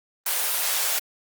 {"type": "high-pass noise", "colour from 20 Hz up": "white", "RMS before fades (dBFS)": -24, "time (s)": [0.26, 0.99], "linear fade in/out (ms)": 5, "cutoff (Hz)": 510, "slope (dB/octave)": 24, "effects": ["Opus 24 kbps"]}